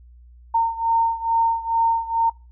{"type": "beating tone pair", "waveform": "sine", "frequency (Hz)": [914, 916.3], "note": ["A#5", "A#5"], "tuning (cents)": [-34, -30], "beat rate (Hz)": 2.3, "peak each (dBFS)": [-19, -22], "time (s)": [0.54, 2.3], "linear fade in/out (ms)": 10, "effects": ["noise-tail reverb RT60 0.3 s tail -24 dB re dry", "added 60 Hz sine -44 dBFS peak until 2.51 s"]}